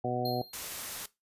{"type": "harmonic tone", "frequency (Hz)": 123.47, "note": "B2", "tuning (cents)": 0, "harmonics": [1, 2, 3, 4, 5, 6], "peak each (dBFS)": [-37, -37, -36, -37, -37, -33], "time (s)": [0.04, 0.42], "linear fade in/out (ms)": 5}
{"type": "tone with exponential decay", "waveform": "square", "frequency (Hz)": 4205, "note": "C8", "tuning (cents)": 8, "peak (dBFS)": -34, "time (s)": [0.25, 0.76], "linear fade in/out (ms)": 5, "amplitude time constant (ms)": 110}
{"type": "noise", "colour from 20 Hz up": "white", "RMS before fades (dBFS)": -39, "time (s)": [0.53, 1.06], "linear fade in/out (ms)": 5}
{"effects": ["noise-tail reverb RT60 0.2 s tail -18 dB re dry", "resampled to 32000 Hz"]}